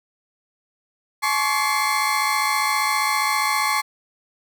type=tone cluster; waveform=35% pulse; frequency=854 / 1089 / 1144 / 2093 Hz; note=G#5 / C#6 / D6 / C7; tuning=+48 / -31 / -46 / 0 cents; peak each=-23 dBFS; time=1.22-3.82 s; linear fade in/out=20 ms; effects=none